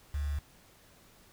sine tone with quantisation, 72.2 Hz, D2, 29 cents flat, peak -30 dBFS, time 0.14-0.39 s, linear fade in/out 5 ms, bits 8, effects pink hiss -60 dBFS RMS until 1.32 s

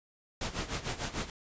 pink noise with tremolo, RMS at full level -33 dBFS, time 0.41-1.3 s, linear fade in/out 2 ms, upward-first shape sine, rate 6.7 Hz, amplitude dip 80%, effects resampled to 16000 Hz

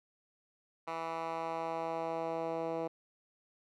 10% pulse tone with band-pass filter sweep, 164.2 Hz, E3, 6 cents flat, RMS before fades -37 dBFS, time 0.87-2.88 s, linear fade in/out 10 ms, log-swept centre 1200 to 500 Hz, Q 1.3, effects none

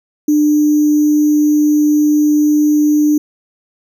sine tone with sample-and-hold, 299.3 Hz, D4, 33 cents sharp, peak -8 dBFS, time 0.28-3.18 s, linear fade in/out 5 ms, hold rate 6300 Hz, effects none

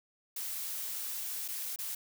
blue noise with dropouts, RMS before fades -38 dBFS, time 0.36-1.95 s, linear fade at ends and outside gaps 5 ms, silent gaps 1.48-1.484 / 1.761-1.787 s, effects none

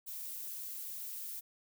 violet noise, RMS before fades -43 dBFS, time 0.06-1.41 s, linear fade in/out 20 ms, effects none

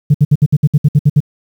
sine tone bursts, 146.83 Hz, D3, in tune, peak -3 dBFS, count 11, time 0.1-1.204 s, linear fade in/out 10 ms, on 44 ms, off 62 ms, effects tanh soft clip ceiling -1 dBFS + 7-bit

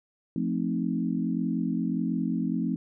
sine chord, F dominant seventh, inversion none, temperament equal, 174.61 / 220 / 261.6 / 311.1 Hz, F3 / A3 / C4 / Eb4, 0 / 0 / 0 / 0 cents, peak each -30 / -30 / -30 / -34 dBFS, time 0.36-2.76 s, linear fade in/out 2 ms, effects none

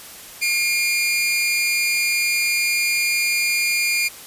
sawtooth tone pair together, 2151 / 2400 Hz, C7 / D7, +47 / +37 cents, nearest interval major second, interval 190 cents, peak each -23 / -15 dBFS, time 0.41-4.09 s, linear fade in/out 20 ms, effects white hiss -39 dBFS RMS until 4.26 s + resampled to 32000 Hz

